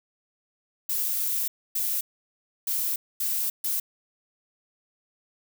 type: noise bursts at uneven times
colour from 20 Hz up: violet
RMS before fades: -27 dBFS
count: 5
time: 0.89-1.48 / 1.75-2.01 / 2.67-2.96 / 3.2-3.5 / 3.64-3.8 s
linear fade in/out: 5 ms
effects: none